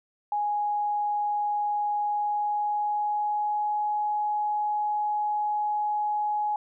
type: tone with pitch glide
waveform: sine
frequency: 830.6 to 838.8 Hz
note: G#5 to G#5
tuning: 0 to +17 cents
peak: -24 dBFS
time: 0.32-6.56 s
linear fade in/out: 2 ms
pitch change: +17 cents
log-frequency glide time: 1.99-3.78 s
effects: none